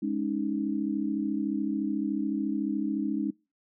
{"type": "chord", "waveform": "sine", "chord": "Ab suspended fourth", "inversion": "none", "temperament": "equal", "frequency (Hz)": [207.7, 277.2, 311.1], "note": ["Ab3", "Db4", "Eb4"], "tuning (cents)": [0, 0, 0], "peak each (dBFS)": [-31, -31, -31], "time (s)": [0.02, 3.31], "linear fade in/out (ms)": 10, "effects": ["noise-tail reverb RT60 0.3 s tail -25 dB re dry"]}